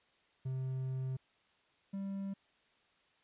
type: tone pair in turn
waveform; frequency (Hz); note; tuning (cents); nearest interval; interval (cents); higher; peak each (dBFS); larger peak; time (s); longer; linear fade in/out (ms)
triangle; 130.81 / 195.99; C3 / G3; 0 / 0; perfect fifth; 700; second; -33 / -35; first; 0.45-1.17 / 1.93-2.34; first; 10
effects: white hiss -71 dBFS RMS until 3.23 s + resampled to 8000 Hz